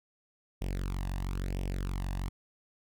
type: tone with flanger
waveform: sawtooth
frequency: 46.38 Hz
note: F#1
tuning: 5 cents sharp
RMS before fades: -34 dBFS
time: 0.61-2.29 s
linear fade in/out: 10 ms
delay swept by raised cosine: 0.35 to 1.12 ms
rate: 1 Hz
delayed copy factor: +0.75
effects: none